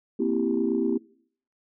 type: chord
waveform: sine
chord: C dominant seventh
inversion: third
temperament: equal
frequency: 233.1 / 261.6 / 329.6 / 392 Hz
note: Bb3 / C4 / E4 / G4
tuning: 0 / 0 / 0 / 0 cents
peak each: -27 dBFS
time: 0.19-0.98 s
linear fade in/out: 10 ms
effects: noise-tail reverb RT60 0.6 s tail -23 dB re dry + tanh soft clip ceiling -13 dBFS